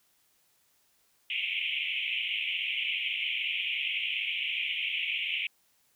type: band-pass noise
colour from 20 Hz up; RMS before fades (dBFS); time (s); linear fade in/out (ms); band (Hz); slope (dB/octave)
pink; -32; 1.3-5.47; 2; 2200 to 3200; 96
effects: white hiss -69 dBFS RMS until 5.95 s